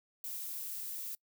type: noise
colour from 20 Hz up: violet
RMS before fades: -41 dBFS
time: 0.24-1.15 s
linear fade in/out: 2 ms
effects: noise-tail reverb RT60 0.1 s tail -25 dB re dry